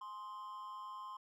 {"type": "tone with amplitude modulation", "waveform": "triangle", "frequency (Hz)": 1046.5, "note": "C6", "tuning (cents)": 0, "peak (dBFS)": -40, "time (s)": [0.01, 1.17], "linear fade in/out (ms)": 5, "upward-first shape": "sine", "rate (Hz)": 206, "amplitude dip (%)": 65, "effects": []}